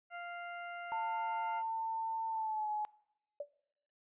20% pulse tone, 697 Hz, F5, 4 cents flat, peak -37 dBFS, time 0.1-1.63 s, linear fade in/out 50 ms
sine tone with pitch glide, 897 to 846.7 Hz, A5 to G#5, +33 to +33 cents, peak -34 dBFS, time 0.92-2.85 s, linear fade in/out 0 ms, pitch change -100 cents, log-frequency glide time 2.29-2.7 s
sine tone with exponential decay, 580 Hz, D5, 22 cents flat, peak -34 dBFS, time 3.4-3.49 s, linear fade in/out 5 ms, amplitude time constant 19 ms
effects noise-tail reverb RT60 0.8 s tail -22 dB re dry + resampled to 8000 Hz

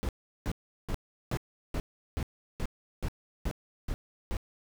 brown noise bursts, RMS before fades -31 dBFS, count 11, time 0.03-4.368 s, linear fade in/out 0 ms, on 58 ms, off 370 ms, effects none

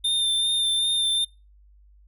square tone with vibrato, 3600 Hz, A7, 39 cents sharp, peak -21 dBFS, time 0.04-1.25 s, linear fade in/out 10 ms, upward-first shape sine, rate 2.6 Hz, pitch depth 20 cents each way, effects noise-tail reverb RT60 0.3 s tail -26 dB re dry + added 50 Hz sine -51 dBFS peak until 2.07 s

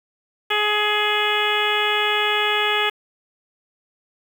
harmonic tone, 420 Hz, G#4, 19 cents sharp, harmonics 1 / 2 / 3 / 4 / 5 / 6 / 7 / 8, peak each -26 / -26 / -26 / -26 / -26 / -26 / -26 / -26 dBFS, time 0.5-2.9 s, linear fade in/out 10 ms, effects 7-bit

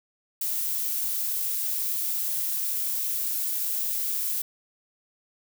violet noise, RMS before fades -28 dBFS, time 0.41-4.42 s, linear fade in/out 5 ms, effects none

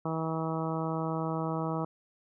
harmonic tone, 161.1 Hz, E3, 39 cents flat, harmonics 1 / 2 / 3 / 4 / 5 / 6 / 7 / 8, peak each -33 / -36 / -38 / -39 / -40 / -41 / -41 / -42 dBFS, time 0.05-1.85 s, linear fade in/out 5 ms, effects none

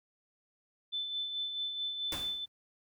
sine tone with tremolo, 3520 Hz, A7, in tune, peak -32 dBFS, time 0.92-2.46 s, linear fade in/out 20 ms, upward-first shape sine, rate 4.6 Hz, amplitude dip 45%
pink noise with exponential decay, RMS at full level -36 dBFS, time 2.12-2.48 s, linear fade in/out 2 ms, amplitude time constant 77 ms
effects none

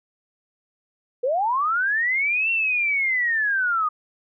sine linear two-way sweep, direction up then down, 469.6 to 2730 to 1211 Hz, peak -19 dBFS, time 1.23-3.89 s, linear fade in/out 10 ms, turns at 2.51 s, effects none

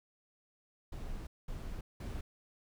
brown noise bursts at uneven times, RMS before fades -41 dBFS, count 3, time 0.92-1.27 / 1.48-1.81 / 2-2.21 s, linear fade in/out 5 ms, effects none

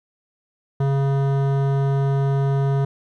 sine tone with hard clipping, 137.8 Hz, C#3, 10 cents flat, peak -19 dBFS, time 0.8-2.85 s, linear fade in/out 5 ms, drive 15 dB, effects none

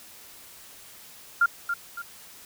sine tone with echo, 1396.9 Hz, F6, in tune, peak -16 dBFS, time 1.41-1.46 s, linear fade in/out 5 ms, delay 280 ms, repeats 2, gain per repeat -8 dB, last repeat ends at 2.02 s, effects white hiss -48 dBFS RMS until 2.45 s

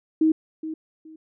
sine tone with echo, 316.2 Hz, D#4, 28 cents sharp, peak -15 dBFS, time 0.21-0.32 s, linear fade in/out 5 ms, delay 420 ms, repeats 2, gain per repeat -13 dB, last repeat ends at 1.16 s, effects none

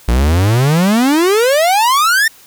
45% pulse exponential sweep, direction up, 55.7 to 1854 Hz, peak -9 dBFS, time 0.08-2.28 s, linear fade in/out 5 ms, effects white hiss -43 dBFS RMS until 2.46 s

